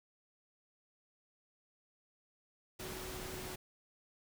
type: tone in noise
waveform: sine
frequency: 370.8 Hz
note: F#4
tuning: 4 cents sharp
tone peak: -48 dBFS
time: 2.79-3.56 s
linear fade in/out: 10 ms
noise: pink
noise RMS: -45 dBFS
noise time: 2.79-3.56 s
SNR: -6 dB
effects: none